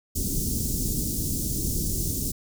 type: band-stop noise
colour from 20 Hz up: pink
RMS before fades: -27 dBFS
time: 0.15-2.32 s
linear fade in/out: 10 ms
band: 320 to 5900 Hz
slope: 24 dB/octave
effects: none